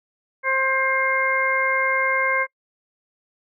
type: harmonic tone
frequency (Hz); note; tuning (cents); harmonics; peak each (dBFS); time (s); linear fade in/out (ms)
530; C5; +22; 1 / 2 / 3 / 4; -26 / -24 / -24 / -22; 0.43-2.47; 50
effects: noise-tail reverb RT60 0.1 s tail -25 dB re dry